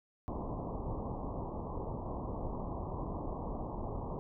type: low-pass noise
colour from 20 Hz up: pink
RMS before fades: -39 dBFS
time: 0.28-4.19 s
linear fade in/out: 0 ms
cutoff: 1100 Hz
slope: 96 dB/octave
effects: none